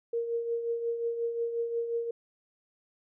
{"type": "tone with tremolo", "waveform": "sine", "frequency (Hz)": 466.2, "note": "A#4", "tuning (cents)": 0, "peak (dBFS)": -26, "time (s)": [0.13, 2.11], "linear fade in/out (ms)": 5, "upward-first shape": "triangle", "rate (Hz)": 5.6, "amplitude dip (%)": 60, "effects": []}